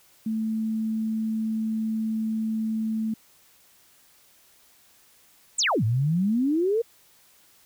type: tone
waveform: sine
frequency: 220.4 Hz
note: A3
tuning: 3 cents sharp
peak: -24 dBFS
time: 0.26-3.14 s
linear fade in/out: 5 ms
type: exponential two-way sweep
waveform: sine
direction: down then up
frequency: 8870 to 105.3 to 477.6 Hz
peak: -20 dBFS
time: 5.58-6.82 s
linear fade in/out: 10 ms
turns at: 5.84 s
effects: white hiss -58 dBFS RMS until 7.65 s